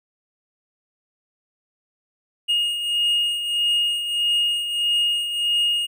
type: beating tone pair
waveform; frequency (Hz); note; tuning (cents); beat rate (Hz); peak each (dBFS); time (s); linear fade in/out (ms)
triangle; 2856 / 2857.6; F7 / F7; +38 / +39; 1.6; -18 / -26; 2.48-5.87; 20
effects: none